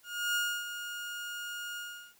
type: tone with ADSR envelope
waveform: 30% pulse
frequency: 1425 Hz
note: F6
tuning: 34 cents sharp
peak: -25 dBFS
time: 0.03-2.15 s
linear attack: 320 ms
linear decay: 290 ms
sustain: -10 dB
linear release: 380 ms
effects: white hiss -64 dBFS RMS until 2.19 s